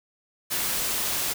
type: noise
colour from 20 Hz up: white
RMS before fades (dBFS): -27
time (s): 0.5-1.34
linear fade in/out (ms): 20
effects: none